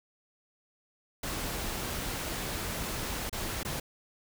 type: noise with dropouts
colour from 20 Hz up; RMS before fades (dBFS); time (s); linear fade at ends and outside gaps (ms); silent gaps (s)
pink; -35; 1.23-3.8; 5; 3.296-3.327 / 3.632-3.649
effects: none